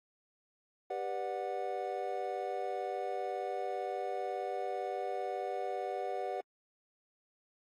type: chord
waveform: triangle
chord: G major seventh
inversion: none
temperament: just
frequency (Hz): 392 / 490 / 588 / 735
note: G4 / B4 / D5 / F#5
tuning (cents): 0 / -14 / +2 / -12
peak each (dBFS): -39 / -39 / -40 / -36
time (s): 0.9-6.41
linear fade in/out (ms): 5
effects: AAC 48 kbps